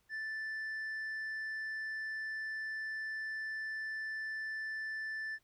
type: tone with tanh clipping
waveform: sine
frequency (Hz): 1760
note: A6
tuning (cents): 0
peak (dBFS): -38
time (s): 0.09-5.39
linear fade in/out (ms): 50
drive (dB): 3
effects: pink hiss -75 dBFS RMS until 5.43 s